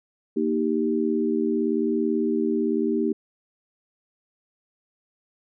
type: chord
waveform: sine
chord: Eb major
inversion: second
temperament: equal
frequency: 233.1 / 311.1 / 392 Hz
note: Bb3 / Eb4 / G4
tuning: 0 / 0 / 0 cents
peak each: -25 dBFS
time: 0.36-3.13 s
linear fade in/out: 10 ms
effects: none